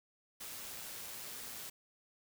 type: noise with amplitude modulation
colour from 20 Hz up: white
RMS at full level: -45 dBFS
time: 0.4-1.7 s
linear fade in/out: 10 ms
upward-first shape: sine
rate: 116 Hz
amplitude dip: 25%
effects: none